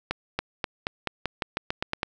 accelerating click train, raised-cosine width 0.3 ms, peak -10 dBFS, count 12, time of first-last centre 0.11-2.031 s, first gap 280 ms, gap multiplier 0.9, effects none

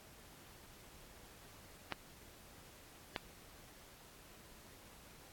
clicks, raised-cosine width 0.3 ms, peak -21 dBFS, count 2, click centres 1.923 / 3.162 s, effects pink hiss -59 dBFS RMS until 5.32 s + AAC 64 kbps

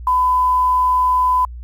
sine tone with quantisation, 1005 Hz, B5, 30 cents sharp, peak -12 dBFS, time 0.07-1.45 s, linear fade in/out 2 ms, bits 7, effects added 60 Hz sine -29 dBFS peak until 1.63 s

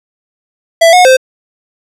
square tone with pitch steps, 664 / 725 / 520 Hz, E5 / F#5 / C5, +12 / -35 / -11 cents, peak -3 dBFS, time 0.81-1.17 s, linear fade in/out 10 ms, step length 120 ms, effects low-pass 10000 Hz 12 dB/octave

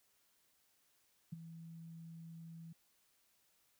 sine tone with ADSR envelope, 164.81 Hz, E3, in tune, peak -38 dBFS, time 1.32-2.73 s, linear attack 10 ms, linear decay 15 ms, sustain -11 dB, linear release 8 ms, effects white hiss -75 dBFS RMS until 3.79 s

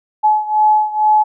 sine beating tone pair, 853 / 855.2 Hz, G#5 / A5, +46 / -49 cents, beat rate 2.2 Hz, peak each -12 / -15 dBFS, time 0.23-1.24 s, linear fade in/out 20 ms, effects none

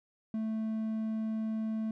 triangle tone, 220 Hz, A3, in tune, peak -29 dBFS, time 0.34-1.91 s, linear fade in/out 2 ms, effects none

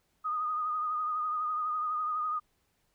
sine tone with vibrato, 1237 Hz, D#6, 10 cents flat, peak -29 dBFS, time 0.24-2.4 s, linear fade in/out 20 ms, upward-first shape sine, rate 12 Hz, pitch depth 39 cents each way, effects pink hiss -74 dBFS RMS until 2.94 s

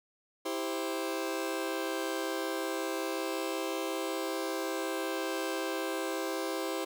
sawtooth chord, C major, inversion first, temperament just, 327 / 392.4 / 523.3 Hz, E4 / G4 / C5, -14 / +2 / 0 cents, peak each -32 / -33 / -33 dBFS, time 0.45-6.85 s, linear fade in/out 10 ms, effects none

